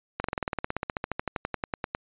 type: slowing click train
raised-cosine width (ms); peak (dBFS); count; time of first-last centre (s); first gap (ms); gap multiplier
0.5; -13; 26; 0.2-1.949; 42; 1.04
effects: resampled to 8000 Hz